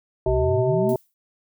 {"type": "harmonic tone", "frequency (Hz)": 127.6, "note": "C3", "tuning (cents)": -43, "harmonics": [1, 3, 5, 7], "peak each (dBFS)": [-27, -21, -23, -32], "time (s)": [0.26, 0.96], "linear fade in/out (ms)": 2}
{"type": "exponential sweep", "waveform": "sine", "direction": "up", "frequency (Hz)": [53.2, 250], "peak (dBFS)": -23, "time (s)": [0.27, 0.94], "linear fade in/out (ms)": 10}
{"type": "noise with exponential decay", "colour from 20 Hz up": "violet", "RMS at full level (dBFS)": -37, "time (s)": [0.89, 1.14], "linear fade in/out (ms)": 1, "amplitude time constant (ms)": 53}
{"effects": []}